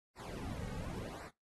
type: noise with flanger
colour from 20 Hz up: brown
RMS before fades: -44 dBFS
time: 0.15-1.31 s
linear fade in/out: 50 ms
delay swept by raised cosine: 0.3 to 3 ms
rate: 0.92 Hz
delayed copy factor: -0.9
effects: noise-tail reverb RT60 0.2 s tail -22 dB re dry + AAC 32 kbps